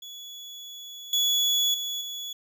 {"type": "tone with level steps", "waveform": "35% pulse", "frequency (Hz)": 3395, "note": "G#7", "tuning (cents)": 37, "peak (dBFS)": [-37, -19, -27, -31], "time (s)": [0.02, 2.33], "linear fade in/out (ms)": 5, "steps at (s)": [1.13, 1.74, 2.01], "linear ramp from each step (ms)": 2, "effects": []}